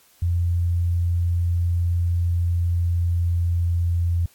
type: tone with pitch glide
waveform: sine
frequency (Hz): 86.5 to 85.85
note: F2 to F2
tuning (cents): -16 to -29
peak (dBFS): -18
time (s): 0.22-4.26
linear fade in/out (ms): 5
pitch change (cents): -13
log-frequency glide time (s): 2.08-4.06
effects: white hiss -56 dBFS RMS until 4.34 s + AAC 64 kbps